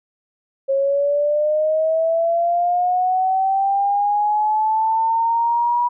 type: linear sweep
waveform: sine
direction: up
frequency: 540 to 970 Hz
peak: -15 dBFS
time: 0.68-5.89 s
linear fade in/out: 20 ms
effects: none